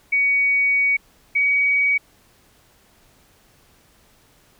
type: tone pair in turn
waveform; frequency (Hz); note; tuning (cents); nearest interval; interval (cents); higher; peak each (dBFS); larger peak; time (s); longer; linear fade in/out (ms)
sine; 2250 / 2260; C#7 / C#7; +25 / +33; unison; 8; second; -15; neither; 0.12-0.97 / 1.35-1.98; first; 10
effects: pink hiss -56 dBFS RMS until 4.59 s